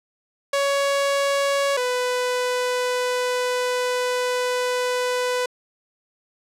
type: tone pair in turn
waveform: sawtooth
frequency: 559 / 498 Hz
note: C#5 / B4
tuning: +14 / +14 cents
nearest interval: major second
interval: 200 cents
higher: first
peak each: -15 / -17 dBFS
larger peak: first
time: 0.53-1.77 / 1.77-5.46 s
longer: second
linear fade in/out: 5 ms
effects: low-pass 10000 Hz 12 dB/octave